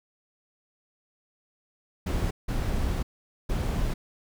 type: noise bursts at uneven times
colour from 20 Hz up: brown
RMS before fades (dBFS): -27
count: 3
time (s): 2.06-2.31 / 2.48-3.03 / 3.49-3.94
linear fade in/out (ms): 10
effects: none